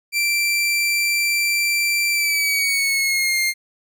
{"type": "tone with pitch glide", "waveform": "sawtooth", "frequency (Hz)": [2349, 2117], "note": ["D7", "C7"], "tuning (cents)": [0, 20], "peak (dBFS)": -14, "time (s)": [0.12, 3.54], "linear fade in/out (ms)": 50, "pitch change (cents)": -180, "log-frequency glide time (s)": [2.1, 3.39], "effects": []}